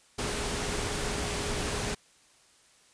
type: tone in noise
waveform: sine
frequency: 413.8 Hz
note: G#4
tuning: 6 cents flat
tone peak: -39 dBFS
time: 0.18-1.95 s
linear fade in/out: 10 ms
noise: pink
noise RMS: -32 dBFS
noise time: 0.18-1.95 s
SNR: -10 dB
effects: white hiss -61 dBFS RMS until 2.93 s + resampled to 22050 Hz